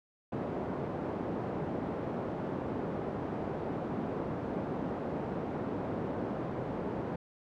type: band-pass noise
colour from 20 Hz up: pink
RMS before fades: -36 dBFS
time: 0.32-7.16 s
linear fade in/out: 5 ms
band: 160 to 690 Hz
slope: 12 dB/octave
effects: none